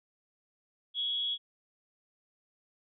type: tone with amplitude modulation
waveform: sine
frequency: 3343 Hz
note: G#7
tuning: 11 cents sharp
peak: -28 dBFS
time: 0.94-1.38 s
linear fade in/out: 50 ms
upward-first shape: sine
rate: 279 Hz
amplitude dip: 35%
effects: none